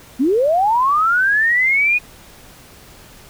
sine linear sweep, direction up, 235.8 to 2489 Hz, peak -12 dBFS, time 0.19-1.99 s, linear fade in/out 20 ms, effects pink hiss -43 dBFS RMS until 3.29 s

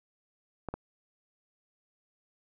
clicks, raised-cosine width 1 ms, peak -21 dBFS, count 2, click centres 0.687 / 0.74 s, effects none

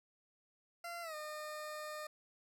20% pulse tone with pitch glide, 687 to 608.5 Hz, F5 to D#5, -29 to -39 cents, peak -38 dBFS, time 0.84-2.07 s, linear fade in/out 5 ms, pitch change -210 cents, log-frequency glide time 1.02-1.15 s, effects none

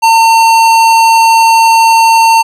sine tone with hard clipping, 906 Hz, A#5, 50 cents flat, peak -5 dBFS, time 0.02-2.43 s, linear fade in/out 20 ms, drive 17 dB, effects none

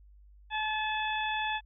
harmonic tone, 862 Hz, A5, 36 cents flat, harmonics 1 / 2 / 3 / 4, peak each -32 / -35 / -37 / -38 dBFS, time 0.5-1.61 s, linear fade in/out 50 ms, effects added 50 Hz sine -53 dBFS peak until 1.65 s

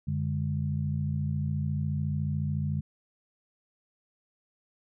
sine tone cluster, 91.2 / 145.2 / 204.8 Hz, F#2 / D3 / G#3, -24 / -19 / -24 cents, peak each -32 / -29 / -35 dBFS, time 0.07-2.81 s, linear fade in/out 10 ms, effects none

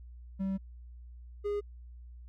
triangle tone pair in turn, 192.7 / 410.7 Hz, G3 / G#4, -29 / -19 cents, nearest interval octave + minor second, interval 1310 cents, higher second, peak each -28 dBFS, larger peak neither, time 0.39-0.58 / 1.44-1.61 s, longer first, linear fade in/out 20 ms, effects added 60 Hz sine -46 dBFS peak until 2.28 s

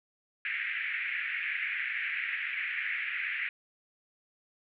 white band-pass noise, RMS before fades -34 dBFS, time 0.45-3.49 s, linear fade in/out 2 ms, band 1700 to 2400 Hz, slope 48 dB/octave, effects none

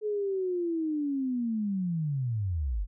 sine linear sweep, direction down, 430 to 41.2 Hz, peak -27 dBFS, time 0.01-2.87 s, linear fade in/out 50 ms, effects none

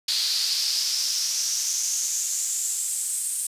brown noise with high-pass filter sweep, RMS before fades -26 dBFS, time 0.08-3.47 s, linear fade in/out 5 ms, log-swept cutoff 4300 to 8800 Hz, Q 5.1, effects resampled to 32000 Hz

